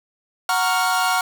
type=chord; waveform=45% pulse; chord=Gb major seventh; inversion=none; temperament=equal; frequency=740 / 932.3 / 1108.7 / 1396.9 Hz; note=Gb5 / Bb5 / Db6 / F6; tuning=0 / 0 / 0 / 0 cents; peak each=-22 / -25 / -25 / -22 dBFS; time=0.49-1.21 s; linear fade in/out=2 ms; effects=none